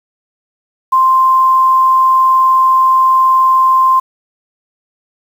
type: tone with quantisation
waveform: sine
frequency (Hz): 1046.5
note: C6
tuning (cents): 0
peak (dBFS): -6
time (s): 0.92-4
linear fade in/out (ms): 10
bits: 6
effects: none